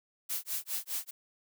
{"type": "noise with tremolo", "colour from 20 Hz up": "blue", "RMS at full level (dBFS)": -33, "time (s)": [0.29, 1.11], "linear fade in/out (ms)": 10, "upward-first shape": "sine", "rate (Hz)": 4.9, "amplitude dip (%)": 100, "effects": []}